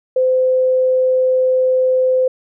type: tone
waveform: sine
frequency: 514 Hz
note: C5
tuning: 31 cents flat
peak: -11 dBFS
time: 0.16-2.28 s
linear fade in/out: 5 ms
effects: none